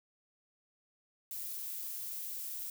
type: noise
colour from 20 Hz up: violet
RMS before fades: -41 dBFS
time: 1.31-2.7 s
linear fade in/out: 2 ms
effects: none